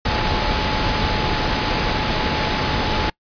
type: tone in noise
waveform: sine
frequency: 857 Hz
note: A5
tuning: 46 cents flat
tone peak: -27 dBFS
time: 0.05-3.1 s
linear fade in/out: 5 ms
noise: pink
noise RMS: -20 dBFS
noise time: 0.05-3.1 s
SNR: -10 dB
effects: noise-tail reverb RT60 0.1 s tail -25 dB re dry + resampled to 11025 Hz